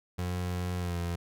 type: tone with pitch glide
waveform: 30% pulse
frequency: 89.7 to 86.2 Hz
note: F2 to F2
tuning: +47 to -22 cents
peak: -28 dBFS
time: 0.18-1.16 s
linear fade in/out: 10 ms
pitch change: -69 cents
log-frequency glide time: 0.79-0.96 s
effects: none